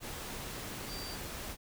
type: tone in noise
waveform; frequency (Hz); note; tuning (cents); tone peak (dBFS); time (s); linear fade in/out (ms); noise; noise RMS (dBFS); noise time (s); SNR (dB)
sine; 4680; D8; -7; -44; 0.87-1.18; 50; pink; -42; 0-1.57; -5
effects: none